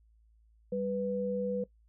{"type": "tone pair together", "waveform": "sine", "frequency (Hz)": [196, 493.9], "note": ["G3", "B4"], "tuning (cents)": [0, 0], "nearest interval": "octave + major third", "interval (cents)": 1600, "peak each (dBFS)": [-35, -31], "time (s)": [0.72, 1.64], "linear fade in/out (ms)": 5, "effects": ["noise-tail reverb RT60 0.1 s tail -19 dB re dry", "added 55 Hz sine -61 dBFS peak until 1.88 s"]}